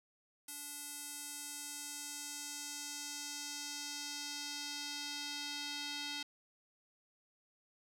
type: tone with band-pass filter sweep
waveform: square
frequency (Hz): 290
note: D4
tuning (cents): -22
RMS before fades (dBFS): -44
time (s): 0.48-6.23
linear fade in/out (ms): 5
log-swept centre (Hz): 10000 to 4000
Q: 1.7
effects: none